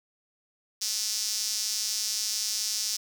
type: tone with high-pass filter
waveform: sawtooth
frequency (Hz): 215.8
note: A3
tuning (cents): -33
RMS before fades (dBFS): -30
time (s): 0.81-2.97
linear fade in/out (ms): 10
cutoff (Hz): 5400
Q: 3.4
effects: none